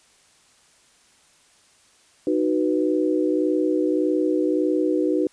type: chord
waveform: sine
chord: B major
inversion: first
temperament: just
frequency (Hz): 308.7 / 370.4 / 493.9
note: D#4 / F#4 / B4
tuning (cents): -14 / +2 / 0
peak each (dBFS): -21 / -23 / -25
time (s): 2.27-5.27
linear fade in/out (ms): 2
effects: white hiss -57 dBFS RMS until 5.32 s + resampled to 22050 Hz